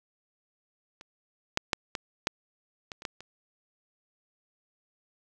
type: clicks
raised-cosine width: 0.2 ms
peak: -29 / -7 / -7 / -14 / -8 / -21 / -27 / -15 / -27 dBFS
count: 9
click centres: 1.011 / 1.574 / 1.732 / 1.952 / 2.271 / 2.918 / 3.021 / 3.052 / 3.206 s
effects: none